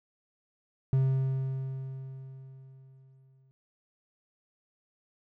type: tone with exponential decay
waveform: triangle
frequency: 132.9 Hz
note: C3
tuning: 27 cents sharp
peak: -19 dBFS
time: 0.93-3.51 s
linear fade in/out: 0 ms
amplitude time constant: 560 ms
effects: none